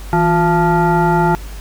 sine tone with frequency modulation, 354.9 Hz, F4, 28 cents sharp, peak -10 dBFS, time 0.13-1.35 s, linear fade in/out 0 ms, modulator 519 Hz, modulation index 1.6, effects added 50 Hz sine -27 dBFS peak until 1.6 s + pink hiss -38 dBFS RMS until 1.6 s

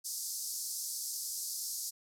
pink band-pass noise, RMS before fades -39 dBFS, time 0.04-1.91 s, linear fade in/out 20 ms, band 4800 to 14000 Hz, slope 48 dB/octave, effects none

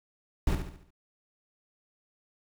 brown noise with echo, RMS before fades -25 dBFS, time 0.47-0.55 s, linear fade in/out 2 ms, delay 71 ms, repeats 5, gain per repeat -7 dB, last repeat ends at 0.905 s, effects none

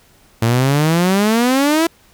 sawtooth exponential sweep, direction up, 111.9 to 337.9 Hz, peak -8 dBFS, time 0.42-1.87 s, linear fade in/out 5 ms, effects pink hiss -51 dBFS RMS until 2.13 s

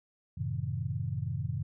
sine chord, F# diminished seventh, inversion none, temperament just, 92.5 / 111 / 133.2 / 159.84 Hz, F#2 / A2 / C3 / Eb3, 0 / +16 / +31 / +47 cents, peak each -37 / -36 / -35 / -39 dBFS, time 0.37-1.63 s, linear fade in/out 10 ms, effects none

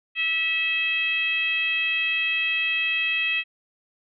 sine tone with frequency modulation, 2588 Hz, E7, 32 cents flat, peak -21 dBFS, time 0.15-3.44 s, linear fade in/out 50 ms, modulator 637 Hz, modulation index 0.8, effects none

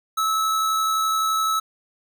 square tone with amplitude modulation, 1300 Hz, E6, 24 cents flat, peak -19 dBFS, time 0.17-1.6 s, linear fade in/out 10 ms, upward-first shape sine, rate 71.7 Hz, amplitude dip 25%, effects none

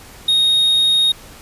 triangle tone, 3729 Hz, A#7, in tune, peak -10 dBFS, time 0.28-1.12 s, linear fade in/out 5 ms, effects pink hiss -40 dBFS RMS until 1.41 s + resampled to 32000 Hz

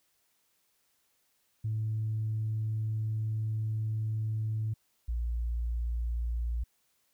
sine tone pair in turn, 109.3 / 58.39 Hz, A2 / A#1, -11 / +4 cents, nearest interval major seventh, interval 1085 cents, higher first, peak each -28 dBFS, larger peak neither, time 1.64-4.74 / 5.08-6.64 s, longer first, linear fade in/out 10 ms, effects tanh soft clip ceiling -25 dBFS + white hiss -73 dBFS RMS until 7.13 s

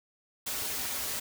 white noise with comb filter, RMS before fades -34 dBFS, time 0.46-1.2 s, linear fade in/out 10 ms, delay 5.8 ms, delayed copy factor -0.55, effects none

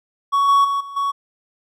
triangle tone with level steps, 1118 Hz, C#6, 14 cents sharp, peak -12 / -9 / -16 / -29 / -16 dBFS, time 0.32-1.12 s, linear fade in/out 20 ms, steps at 0.48 / 0.64 / 0.8 / 0.96 s, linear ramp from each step 10 ms, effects none

